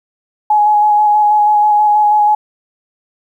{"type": "tone with vibrato", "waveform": "sine", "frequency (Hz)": 840, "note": "G#5", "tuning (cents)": 19, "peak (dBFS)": -7, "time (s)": [0.5, 2.35], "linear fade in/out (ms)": 5, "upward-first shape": "square", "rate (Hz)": 6.2, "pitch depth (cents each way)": 14, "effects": ["8-bit"]}